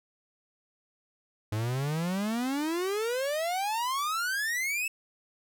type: exponential sweep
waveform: 45% pulse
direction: up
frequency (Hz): 103.83 to 2658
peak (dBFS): -28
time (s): 1.52-4.88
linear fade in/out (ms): 5
effects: none